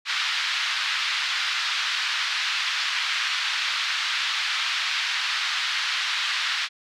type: band-pass noise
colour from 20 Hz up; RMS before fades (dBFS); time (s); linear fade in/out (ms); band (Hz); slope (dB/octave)
white; -26; 0.05-6.69; 50; 1200 to 4200; 24
effects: none